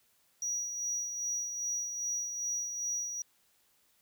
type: tone with tremolo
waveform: triangle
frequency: 5790 Hz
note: F#8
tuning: 38 cents flat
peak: -29 dBFS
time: 0.42-3.22 s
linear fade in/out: 2 ms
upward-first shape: sine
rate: 2.5 Hz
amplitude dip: 50%
effects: tanh soft clip ceiling -25 dBFS + white hiss -70 dBFS RMS until 4.01 s